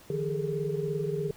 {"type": "tone cluster", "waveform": "sine", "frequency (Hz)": [152.6, 169.9, 407.2, 430.4, 450.4], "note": ["D#3", "F3", "G#4", "A4", "A4"], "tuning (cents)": [-33, -47, -34, -38, 40], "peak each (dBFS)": [-33, -39, -31, -37, -38], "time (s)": [0.1, 1.31], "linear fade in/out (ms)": 2, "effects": ["pink hiss -54 dBFS RMS until 1.36 s"]}